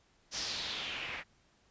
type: noise with low-pass filter sweep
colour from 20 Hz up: white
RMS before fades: -39 dBFS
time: 0.31-1.24 s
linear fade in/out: 50 ms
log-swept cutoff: 5600 to 2100 Hz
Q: 3.1
effects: pink hiss -69 dBFS RMS until 1.7 s + resampled to 16000 Hz